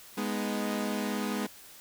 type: chord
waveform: sawtooth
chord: G# minor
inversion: none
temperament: equal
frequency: 207.7 / 246.9 / 311.1 Hz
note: G#3 / B3 / D#4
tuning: 0 / 0 / 0 cents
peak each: -28 / -31 / -34 dBFS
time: 0.17-1.47 s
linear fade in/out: 10 ms
effects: white hiss -51 dBFS RMS until 1.8 s